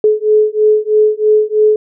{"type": "beating tone pair", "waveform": "sine", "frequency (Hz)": [426, 429.1], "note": ["G#4", "A4"], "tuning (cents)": [44, -43], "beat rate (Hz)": 3.1, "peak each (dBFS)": -11, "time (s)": [0.04, 1.76], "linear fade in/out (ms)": 2, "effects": []}